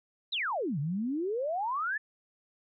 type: exponential two-way sweep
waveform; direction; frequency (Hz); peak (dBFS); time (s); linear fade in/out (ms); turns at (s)
sine; down then up; 4115 to 135.8 to 1798; -29; 0.32-1.98; 10; 0.79
effects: none